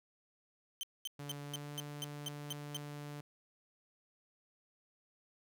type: tone bursts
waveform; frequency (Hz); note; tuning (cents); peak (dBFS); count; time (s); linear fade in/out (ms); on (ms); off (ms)
sawtooth; 3100; G7; -20; -35; 9; 0.81-2.768; 0; 22; 220
type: tone with pitch glide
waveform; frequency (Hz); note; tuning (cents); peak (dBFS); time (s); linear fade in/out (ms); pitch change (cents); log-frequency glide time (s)
sawtooth; 144 to 146.26; D3 to D3; -34 to -7; -40; 1.19-3.21; 5; +27; 1.42-1.72
effects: none